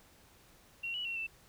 sine tone with pitch steps, 2740 / 2940 / 2729 / 2663 Hz, F7 / F#7 / F7 / E7, -34 / -12 / -41 / +17 cents, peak -35 dBFS, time 0.83-1.27 s, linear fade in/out 10 ms, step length 110 ms, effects pink hiss -62 dBFS RMS until 1.48 s

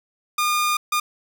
sawtooth tone bursts at uneven times, 1214 Hz, D#6, 43 cents flat, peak -15 dBFS, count 2, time 0.38-0.77 / 0.92-1 s, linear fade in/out 5 ms, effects none

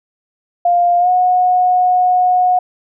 sine tone with pitch glide, 701 to 728.2 Hz, F5 to F#5, +6 to -28 cents, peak -9 dBFS, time 0.65-2.59 s, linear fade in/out 5 ms, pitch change +66 cents, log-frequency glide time 0.99-1.09 s, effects none

